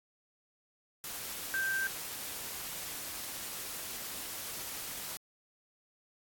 sine tone in noise, 1568 Hz, G6, in tune, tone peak -30 dBFS, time 1.54-1.87 s, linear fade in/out 0 ms, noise white, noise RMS -41 dBFS, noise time 1.04-5.17 s, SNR +8 dB, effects AAC 64 kbps

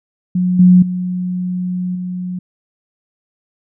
sine tone with level steps, 181.1 Hz, F#3, 37 cents flat, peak -12 / -4 / -17 / -20 dBFS, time 0.35-2.39 s, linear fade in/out 5 ms, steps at 0.59 / 0.82 / 1.95 s, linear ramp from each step 5 ms, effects none

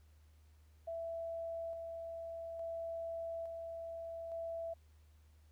sine tone with tremolo, 664 Hz, E5, 12 cents sharp, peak -39 dBFS, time 0.87-4.74 s, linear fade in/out 10 ms, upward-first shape square, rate 0.58 Hz, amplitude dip 30%, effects added 76 Hz sine -61 dBFS peak until 5.51 s + pink hiss -75 dBFS RMS until 5.51 s

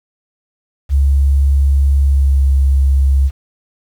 sine tone with pitch glide, 69.3 to 68.03 Hz, C#2 to C#2, 0 to -32 cents, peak -8 dBFS, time 0.89-3.31 s, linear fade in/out 50 ms, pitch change -32 cents, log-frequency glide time 2.04-2.44 s, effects 7-bit

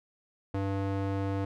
square tone with band-pass filter, 98 Hz, G2, in tune, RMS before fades -31 dBFS, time 0.54-1.45 s, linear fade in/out 5 ms, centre 400 Hz, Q 0.52, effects none

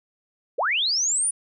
sine linear sweep, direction up, 385 to 9760 Hz, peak -20 dBFS, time 0.58-1.31 s, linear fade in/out 10 ms, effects none

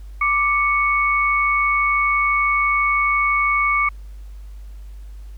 sine tone pair together, 1174.4 / 2217 Hz, D6 / C#7, 0 / 0 cents, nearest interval major seventh, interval 1100 cents, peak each -18 dBFS, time 0.21-3.89 s, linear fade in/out 5 ms, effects added 50 Hz sine -33 dBFS peak until 5.37 s + pink hiss -57 dBFS RMS until 5.37 s

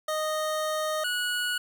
25% pulse tone pair in turn, 620 / 1462.3 Hz, D#5 / F#6, -6 / -21 cents, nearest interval octave + minor third, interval 1485 cents, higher second, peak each -23 dBFS, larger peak neither, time 0.08-1.04 / 1.04-1.58 s, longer first, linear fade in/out 5 ms, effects 10-bit

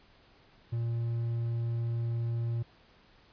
triangle tone, 116.7 Hz, A#2, 2 cents sharp, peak -27 dBFS, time 0.72-2.63 s, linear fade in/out 10 ms, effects pink hiss -61 dBFS RMS until 3.32 s + resampled to 11025 Hz

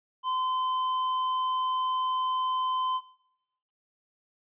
sine tone with hard clipping, 1027 Hz, C6, 33 cents flat, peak -28 dBFS, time 0.23-3.01 s, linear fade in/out 50 ms, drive 8 dB, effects noise-tail reverb RT60 0.9 s tail -19 dB re dry + resampled to 8000 Hz

